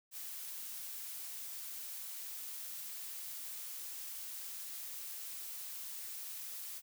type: noise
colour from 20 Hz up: blue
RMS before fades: -45 dBFS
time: 0.11-6.82 s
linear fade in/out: 50 ms
effects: none